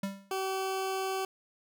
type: tone with exponential decay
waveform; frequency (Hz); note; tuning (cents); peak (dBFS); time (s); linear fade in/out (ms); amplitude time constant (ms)
square; 196.5; G3; +4; -30; 0.03-0.34; 5; 67
type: tone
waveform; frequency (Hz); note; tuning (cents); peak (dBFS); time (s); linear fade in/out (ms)
20% pulse; 382.2; G4; -44; -26; 0.31-1.25; 2
effects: none